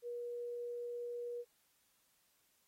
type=tone; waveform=sine; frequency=480.1 Hz; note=B4; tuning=49 cents flat; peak=-40 dBFS; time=0.02-1.45 s; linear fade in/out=50 ms; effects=white hiss -75 dBFS RMS until 2.67 s + AAC 48 kbps